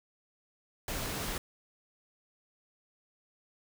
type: noise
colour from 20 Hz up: pink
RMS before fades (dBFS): -36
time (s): 0.88-1.38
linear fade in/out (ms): 2
effects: none